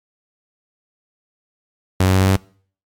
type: tone with pitch steps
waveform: sawtooth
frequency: 93.4 / 94.05 / 94.7 / 95.36 / 96.03 Hz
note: F#2 / F#2 / F#2 / G2 / G2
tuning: +17 / +29 / +41 / -47 / -35 cents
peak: -8 dBFS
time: 2-2.365 s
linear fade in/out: 5 ms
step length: 73 ms
effects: noise-tail reverb RT60 0.5 s tail -24 dB re dry + MP3 96 kbps